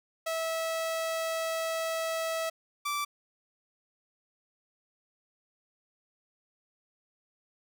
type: tone pair in turn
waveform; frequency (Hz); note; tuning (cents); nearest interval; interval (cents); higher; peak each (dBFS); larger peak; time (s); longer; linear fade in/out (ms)
sawtooth; 651 / 1165.3; E5 / D6; -22 / -14; minor seventh; 1008; second; -26; neither; 0.26-2.5 / 2.85-3.05; first; 10
effects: none